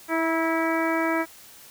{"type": "harmonic tone with a mistuned harmonic", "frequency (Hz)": 326.8, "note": "E4", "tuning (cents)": -15, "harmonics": [1, 2, 3, 4, 5, 6, 7], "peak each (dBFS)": [-25, -28, -30, -31, -32, -33, -33], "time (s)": [0.08, 1.26], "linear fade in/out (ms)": 50, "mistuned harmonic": 3, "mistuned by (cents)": -20, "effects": ["white hiss -48 dBFS RMS until 1.7 s"]}